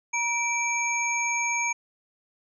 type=tone cluster; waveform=sine; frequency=946 / 2332 / 6560 Hz; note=A#5 / D7 / G#8; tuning=+25 / -13 / -22 cents; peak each=-30 / -26 / -30 dBFS; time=0.13-1.73 s; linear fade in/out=10 ms; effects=none